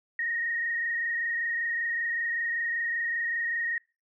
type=tone with frequency modulation; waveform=sine; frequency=1864.7 Hz; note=A#6; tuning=in tune; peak=-27 dBFS; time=0.19-3.78 s; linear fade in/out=2 ms; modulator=25.2 Hz; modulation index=1.3; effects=noise-tail reverb RT60 0.3 s tail -25 dB re dry